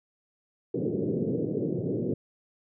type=band-pass noise; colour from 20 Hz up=white; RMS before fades=-29 dBFS; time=0.74-2.14 s; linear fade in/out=5 ms; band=110 to 470 Hz; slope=48 dB/octave; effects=none

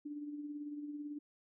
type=tone with tremolo; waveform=sine; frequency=293.7 Hz; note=D4; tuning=in tune; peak=-39 dBFS; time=0.05-1.19 s; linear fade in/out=10 ms; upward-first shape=sine; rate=18 Hz; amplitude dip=45%; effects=none

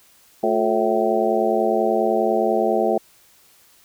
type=harmonic tone with a mistuned harmonic; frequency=110.1 Hz; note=A2; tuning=2 cents sharp; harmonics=2 / 3 / 4 / 5 / 6 / 7; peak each=-26 / -23 / -23 / -25 / -22 / -24 dBFS; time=0.43-2.98 s; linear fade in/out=5 ms; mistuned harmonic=3; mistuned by=+130 cents; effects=white hiss -54 dBFS RMS until 3.84 s

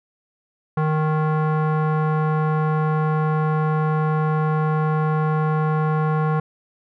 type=tone with low-pass filter; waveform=square; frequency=155.1 Hz; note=D#3; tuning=5 cents flat; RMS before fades=-20 dBFS; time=0.77-6.4 s; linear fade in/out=5 ms; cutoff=1200 Hz; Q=2.3; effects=none

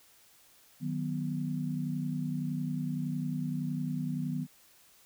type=chord; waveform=sine; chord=B major; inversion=first; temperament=just; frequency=154.34 / 185.21 / 246.9 Hz; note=D#3 / F#3 / B3; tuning=-14 / +2 / 0 cents; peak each=-34 / -37 / -35 dBFS; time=0.8-4.47 s; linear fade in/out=50 ms; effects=white hiss -61 dBFS RMS until 5.05 s

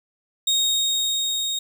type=tone with level ramp; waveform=30% pulse; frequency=3729 Hz; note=A#7; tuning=in tune; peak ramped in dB=-15 to -21 dBFS; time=0.47-1.59 s; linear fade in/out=5 ms; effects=none

